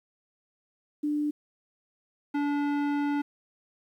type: tone pair in turn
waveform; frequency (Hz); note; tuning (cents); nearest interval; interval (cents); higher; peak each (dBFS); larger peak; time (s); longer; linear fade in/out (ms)
sine / square; 296.5 / 288.6; D4 / D4; +17 / -30; unison; 47; first; -25 / -26; first; 1.03-1.31 / 2.34-3.22; second; 10
effects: low-pass 2000 Hz 12 dB/octave + 10-bit